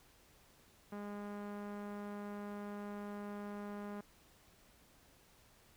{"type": "tone with low-pass filter", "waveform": "sawtooth", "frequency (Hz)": 205, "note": "G#3", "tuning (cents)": -22, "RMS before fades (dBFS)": -45, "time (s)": [0.92, 4.01], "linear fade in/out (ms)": 5, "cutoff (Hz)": 1400, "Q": 1.1, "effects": ["pink hiss -66 dBFS RMS until 5.76 s"]}